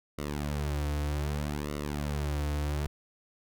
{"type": "tone with flanger", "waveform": "sawtooth", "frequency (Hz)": 73.42, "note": "D2", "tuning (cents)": 0, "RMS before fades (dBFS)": -32, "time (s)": [0.18, 2.87], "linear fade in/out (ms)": 5, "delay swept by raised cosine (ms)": [1.2, 5.1], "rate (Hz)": 0.64, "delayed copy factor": -0.9, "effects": []}